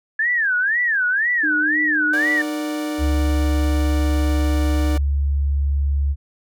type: tone with vibrato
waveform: sine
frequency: 1692 Hz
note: G#6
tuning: 32 cents sharp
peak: -16 dBFS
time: 0.19-2.42 s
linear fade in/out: 5 ms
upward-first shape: sine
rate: 2 Hz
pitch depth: 260 cents each way
type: tone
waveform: sine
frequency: 304.4 Hz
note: D#4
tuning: 38 cents flat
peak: -23 dBFS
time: 1.43-4.97 s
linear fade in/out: 10 ms
type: chord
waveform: sawtooth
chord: Bb augmented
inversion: none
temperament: equal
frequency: 466.2 / 587.3 / 740 Hz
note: Bb4 / D5 / F#5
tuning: 0 / 0 / 0 cents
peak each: -31 / -26 / -31 dBFS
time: 2.13-4.98 s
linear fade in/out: 5 ms
type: tone with pitch glide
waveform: sine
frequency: 70.9 to 70.45 Hz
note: C#2 to C#2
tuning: +40 to +29 cents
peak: -16 dBFS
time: 2.98-6.16 s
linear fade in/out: 50 ms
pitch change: -11 cents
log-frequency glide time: 3.64-5.43 s
effects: none